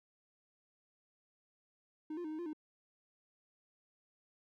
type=tone with pitch steps; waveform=triangle; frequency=308.8 / 350.5 / 309.3 / 311.8 / 347.8 / 306.7 Hz; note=D#4 / F4 / D#4 / D#4 / F4 / D#4; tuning=-13 / +6 / -10 / +4 / -7 / -25 cents; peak=-37 dBFS; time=2.1-2.532 s; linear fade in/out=5 ms; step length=72 ms; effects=none